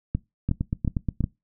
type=two click trains; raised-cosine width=5 ms; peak=-11 / -12 dBFS; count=4 / 7; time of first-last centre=0.15-1.241 / 0.49-1.207 s; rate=2.75 / 8.37 Hz; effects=noise-tail reverb RT60 0.2 s tail -21 dB re dry